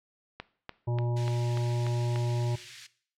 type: click train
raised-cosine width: 0.3 ms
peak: -21 dBFS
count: 7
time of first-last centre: 0.4-2.16 s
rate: 3.41 Hz
type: harmonic tone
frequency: 120 Hz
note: B2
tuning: 49 cents flat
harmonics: 1 / 3 / 5 / 7 / 8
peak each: -27 / -37 / -41 / -44 / -45 dBFS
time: 0.87-2.56 s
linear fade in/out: 10 ms
type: high-pass noise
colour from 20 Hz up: white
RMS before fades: -41 dBFS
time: 1.16-2.87 s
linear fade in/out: 10 ms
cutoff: 1700 Hz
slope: 24 dB/octave
effects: noise-tail reverb RT60 0.5 s tail -17 dB re dry + low-pass 5000 Hz 12 dB/octave